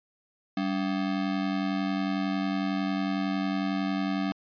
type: ring-modulated tone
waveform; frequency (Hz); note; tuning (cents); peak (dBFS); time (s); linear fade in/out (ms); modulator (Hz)
square; 240.3; B3; -47; -24; 0.57-4.32; 0; 45.5
effects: resampled to 11025 Hz